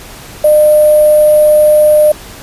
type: tone with sample-and-hold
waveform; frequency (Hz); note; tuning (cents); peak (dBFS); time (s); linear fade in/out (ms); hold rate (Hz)
sine; 605; D#5; -49; -3; 0.44-2.12; 5; 11025
effects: pink hiss -31 dBFS RMS until 2.42 s + resampled to 32000 Hz